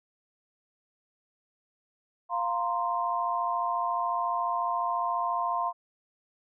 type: chord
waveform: sine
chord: F suspended fourth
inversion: none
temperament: equal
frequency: 698.5 / 932.3 / 1046.5 Hz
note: F5 / Bb5 / C6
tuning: 0 / 0 / 0 cents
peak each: -31 / -32 / -29 dBFS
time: 2.29-5.73 s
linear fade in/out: 50 ms
effects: none